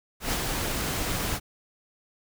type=noise with ADSR envelope; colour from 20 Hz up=pink; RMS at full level=-26 dBFS; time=0.2-1.4 s; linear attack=120 ms; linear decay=54 ms; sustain=-3 dB; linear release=47 ms; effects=none